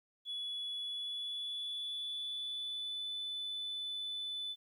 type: tone with pitch glide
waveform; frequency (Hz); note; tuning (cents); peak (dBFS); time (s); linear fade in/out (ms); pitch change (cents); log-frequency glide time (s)
sine; 3400 to 3498; G#7 to A7; +40 to -11; -36; 0.25-4.56; 50; +49; 0.71-3.08
effects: tanh soft clip ceiling -35 dBFS + 12-bit